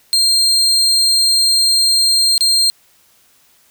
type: tone with dropouts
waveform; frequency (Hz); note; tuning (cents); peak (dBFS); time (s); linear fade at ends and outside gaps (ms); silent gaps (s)
35% pulse; 4190; C8; +2; -9; 0.13-2.7; 0; 2.379-2.408
effects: white hiss -53 dBFS RMS until 3.7 s